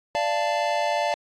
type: chord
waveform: square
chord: D minor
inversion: none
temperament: equal with one note detuned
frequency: 587.3 / 689.6 / 880 Hz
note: D5 / F5 / A5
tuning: 0 / -22 / 0 cents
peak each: -27 dBFS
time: 0.15-1.14 s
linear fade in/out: 0 ms
effects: low-pass 5000 Hz 12 dB/octave + AAC 64 kbps